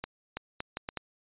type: accelerating click train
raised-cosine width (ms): 0.3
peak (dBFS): -18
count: 6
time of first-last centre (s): 0.04-0.973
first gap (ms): 330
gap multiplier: 0.71
effects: resampled to 8000 Hz